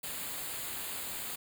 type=band-stop noise; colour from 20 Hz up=white; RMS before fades=-39 dBFS; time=0.03-1.36 s; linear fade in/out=10 ms; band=4800 to 6700 Hz; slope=96 dB/octave; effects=none